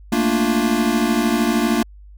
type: chord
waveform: square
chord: Bb major seventh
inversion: third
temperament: equal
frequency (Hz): 220 / 233.1 / 293.7 / 349.2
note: A3 / Bb3 / D4 / F4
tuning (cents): 0 / 0 / 0 / 0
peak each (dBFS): -23 / -20 / -23 / -24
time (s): 0.12-1.83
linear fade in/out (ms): 5
effects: added 50 Hz sine -39 dBFS peak until 2.17 s